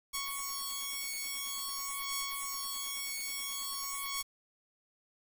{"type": "beating tone pair", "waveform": "5% pulse", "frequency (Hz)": [1108.7, 1109.19], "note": ["C#6", "C#6"], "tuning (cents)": [0, 1], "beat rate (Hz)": 0.49, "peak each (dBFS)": -27, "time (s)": [0.13, 4.23], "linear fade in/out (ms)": 20, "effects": ["8-bit"]}